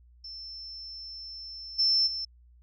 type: tone with level steps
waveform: sine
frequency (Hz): 5330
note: E8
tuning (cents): +18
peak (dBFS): -39 / -21 / -31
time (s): 0.24-2.25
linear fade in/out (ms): 5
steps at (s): 1.78 / 2.06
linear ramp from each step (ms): 20
effects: added 60 Hz sine -54 dBFS peak until 2.62 s

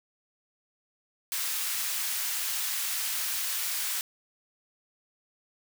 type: high-pass noise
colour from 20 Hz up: white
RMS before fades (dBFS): -31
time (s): 1.32-4.01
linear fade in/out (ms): 0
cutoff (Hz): 1300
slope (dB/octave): 12
effects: none

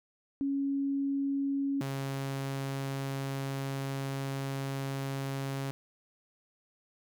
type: tone pair in turn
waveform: sine / sawtooth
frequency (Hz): 277.2 / 136.49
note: C#4 / C#3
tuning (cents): 0 / -26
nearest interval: octave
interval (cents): 1226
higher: first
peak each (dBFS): -28 / -29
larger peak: first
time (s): 0.41-1.81 / 1.81-5.71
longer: second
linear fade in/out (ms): 0
effects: none

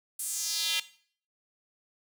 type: tone with high-pass filter sweep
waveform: square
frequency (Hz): 185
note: F#3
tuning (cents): 0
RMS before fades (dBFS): -31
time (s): 0.19-0.8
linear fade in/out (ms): 5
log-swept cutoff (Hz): 10000 to 2800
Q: 2.5
effects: noise-tail reverb RT60 0.5 s tail -17 dB re dry

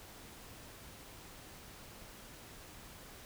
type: silence
effects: pink hiss -53 dBFS RMS until 3.25 s

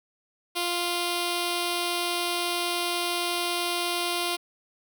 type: tone with notch filter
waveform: 5% pulse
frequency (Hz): 349.2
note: F4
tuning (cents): 0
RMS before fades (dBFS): -28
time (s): 0.55-4.37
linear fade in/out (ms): 20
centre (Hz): 1700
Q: 1.6
effects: none

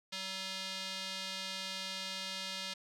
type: tone with band-pass filter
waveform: square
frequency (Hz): 190.4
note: F#3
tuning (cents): +50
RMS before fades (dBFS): -41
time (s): 0.12-2.74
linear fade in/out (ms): 10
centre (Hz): 4000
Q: 1.8
effects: none

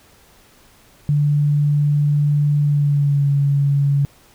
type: tone with pitch glide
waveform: sine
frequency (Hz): 146.4 to 141.17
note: D3 to C#3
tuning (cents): -5 to +32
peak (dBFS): -13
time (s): 1.09-4.05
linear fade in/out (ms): 0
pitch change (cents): -63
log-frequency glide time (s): 2.61-3.28
effects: pink hiss -51 dBFS RMS until 4.34 s

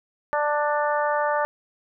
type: harmonic tone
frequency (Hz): 295.5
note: D4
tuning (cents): +11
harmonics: 2 / 3 / 4 / 5 / 6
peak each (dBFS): -24 / -25 / -28 / -31 / -32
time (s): 0.33-1.45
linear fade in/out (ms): 0
effects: none

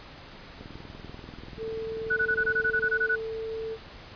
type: click train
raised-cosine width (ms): 3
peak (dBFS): -30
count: 47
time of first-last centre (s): 0.61-2.843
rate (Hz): 20.6
type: tone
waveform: sine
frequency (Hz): 445.6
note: A4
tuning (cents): +22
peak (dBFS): -31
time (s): 1.57-3.78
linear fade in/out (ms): 50
type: tone bursts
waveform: sine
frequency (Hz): 1480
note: F#6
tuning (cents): 0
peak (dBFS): -22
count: 12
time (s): 2.1-3.158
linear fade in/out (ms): 10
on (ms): 68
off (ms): 22
effects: pink hiss -46 dBFS RMS until 4.15 s + resampled to 11025 Hz

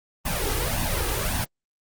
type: noise with flanger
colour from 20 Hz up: pink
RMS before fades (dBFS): -25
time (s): 0.25-1.45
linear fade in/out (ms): 10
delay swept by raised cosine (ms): 1.1 to 2.5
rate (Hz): 1.8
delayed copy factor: +0.85
effects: Opus 24 kbps

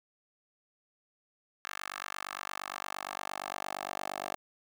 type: tone with high-pass filter sweep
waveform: 10% pulse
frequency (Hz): 48.67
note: G1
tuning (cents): -12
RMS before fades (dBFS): -40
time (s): 1.65-4.36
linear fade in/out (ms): 0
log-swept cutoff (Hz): 1400 to 650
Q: 1.9
effects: none

